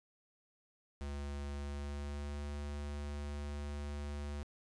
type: tone with pitch glide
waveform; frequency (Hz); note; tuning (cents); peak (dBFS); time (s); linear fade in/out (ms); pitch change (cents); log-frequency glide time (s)
square; 71.3 to 72.59; C#2 to D2; +49 to -20; -40; 1.01-4.43; 0; +31; 1.58-2.45
effects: resampled to 22050 Hz